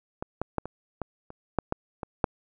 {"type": "clicks", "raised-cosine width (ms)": 1, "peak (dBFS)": [-18, -14, -12, -21, -17, -28, -9, -12, -19, -7], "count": 10, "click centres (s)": [0.225, 0.416, 0.583, 0.656, 1.017, 1.304, 1.587, 1.724, 2.032, 2.242], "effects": []}